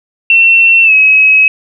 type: tone with pitch glide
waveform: sine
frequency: 2704 to 2557 Hz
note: E7 to D#7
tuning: +43 to +47 cents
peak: -3 dBFS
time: 0.3-1.48 s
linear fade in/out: 2 ms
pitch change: -96 cents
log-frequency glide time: 0.83-0.93 s
effects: none